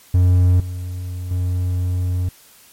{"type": "tone with level steps", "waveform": "triangle", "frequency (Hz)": 90.3, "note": "F#2", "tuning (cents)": -42, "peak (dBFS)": [-8, -22, -15], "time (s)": [0.14, 2.29], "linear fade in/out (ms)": 5, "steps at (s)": [0.6, 1.31], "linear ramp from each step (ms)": 2, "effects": ["white hiss -48 dBFS RMS until 2.72 s", "MP3 64 kbps"]}